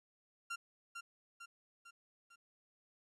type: tone with echo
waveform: 30% pulse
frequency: 1382 Hz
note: F6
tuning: 19 cents flat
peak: -37 dBFS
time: 0.5-0.56 s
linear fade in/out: 10 ms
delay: 450 ms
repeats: 4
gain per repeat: -5 dB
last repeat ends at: 2.36 s
effects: resampled to 24000 Hz + 13-bit